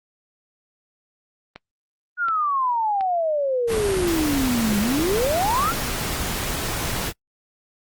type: click train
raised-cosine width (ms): 0.3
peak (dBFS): -20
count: 7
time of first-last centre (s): 1.56-5.908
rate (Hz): 1.38
type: exponential two-way sweep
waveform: sine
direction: down then up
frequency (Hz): 1469 to 200 to 1469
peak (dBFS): -19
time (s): 2.17-5.74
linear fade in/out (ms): 50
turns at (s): 4.79
type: noise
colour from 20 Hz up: pink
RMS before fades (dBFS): -26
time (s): 3.67-7.13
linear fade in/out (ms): 50
effects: noise-tail reverb RT60 0.1 s tail -24 dB re dry + Opus 32 kbps